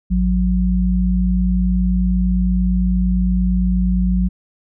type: tone pair together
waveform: sine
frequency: 54.44 / 183.1 Hz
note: A1 / F#3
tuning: -18 / -18 cents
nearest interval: octave + major sixth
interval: 2100 cents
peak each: -16 dBFS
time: 0.1-4.29 s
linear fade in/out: 20 ms
effects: none